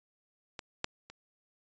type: clicks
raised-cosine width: 0.2 ms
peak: -22 / -13 / -30 dBFS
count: 3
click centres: 0.592 / 0.844 / 1.1 s
effects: resampled to 16000 Hz